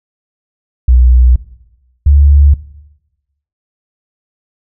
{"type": "tone pair in turn", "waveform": "sine", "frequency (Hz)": [61.74, 71.51], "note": ["B1", "D2"], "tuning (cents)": [0, -46], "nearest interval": "minor third", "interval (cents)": 254, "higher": "second", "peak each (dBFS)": -3, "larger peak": "neither", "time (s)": [[0.88, 1.36], [2.06, 2.54]], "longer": "neither", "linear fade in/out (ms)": 5, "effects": ["noise-tail reverb RT60 1.0 s tail -17 dB re dry"]}